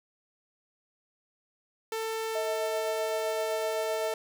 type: tone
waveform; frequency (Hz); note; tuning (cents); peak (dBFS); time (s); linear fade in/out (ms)
sawtooth; 445.3; A4; +21; -27; 1.92-4.14; 2
type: tone with tremolo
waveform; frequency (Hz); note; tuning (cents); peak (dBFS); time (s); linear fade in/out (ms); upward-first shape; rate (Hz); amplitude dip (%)
sine; 640; D#5; +49; -29; 2.35-4.14; 5; sine; 7.8; 40
effects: none